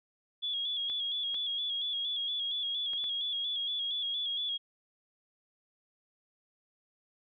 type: tone with vibrato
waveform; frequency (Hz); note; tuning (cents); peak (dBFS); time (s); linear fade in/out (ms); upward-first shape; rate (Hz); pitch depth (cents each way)
sine; 3362; G#7; +20; -31; 0.42-4.58; 20; square; 4.3; 42
type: clicks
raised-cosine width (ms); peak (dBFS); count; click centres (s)
0.3; -32; 4; 0.899 / 1.344 / 2.934 / 3.041
effects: none